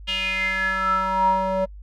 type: tone with band-pass filter sweep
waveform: square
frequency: 189.7 Hz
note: F#3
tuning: 43 cents sharp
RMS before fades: -22 dBFS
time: 0.07-1.66 s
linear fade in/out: 20 ms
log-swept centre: 3000 to 650 Hz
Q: 7.9
effects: noise-tail reverb RT60 0.1 s tail -26 dB re dry + added 50 Hz sine -37 dBFS peak until 1.82 s